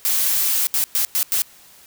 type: noise bursts at uneven times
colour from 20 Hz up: blue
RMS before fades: -19 dBFS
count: 5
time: 0.05-0.67 / 0.74-0.84 / 0.95-1.05 / 1.15-1.23 / 1.32-1.42 s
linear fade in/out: 0 ms
effects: white hiss -48 dBFS RMS until 1.86 s